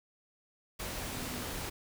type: tone in noise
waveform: sine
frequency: 247.5 Hz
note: B3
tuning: 4 cents sharp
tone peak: -45 dBFS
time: 1.13-1.44 s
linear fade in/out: 10 ms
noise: pink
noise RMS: -39 dBFS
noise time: 0.79-1.7 s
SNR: -9 dB
effects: none